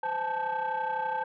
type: tone cluster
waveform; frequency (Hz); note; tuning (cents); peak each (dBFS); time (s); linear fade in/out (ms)
sine; 514 / 851 / 883 / 1559; C5 / G#5 / A5 / G6; -31 / +42 / +6 / -10; -36 / -33 / -29 / -36; 0.03-1.24; 5
effects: tanh soft clip ceiling -23 dBFS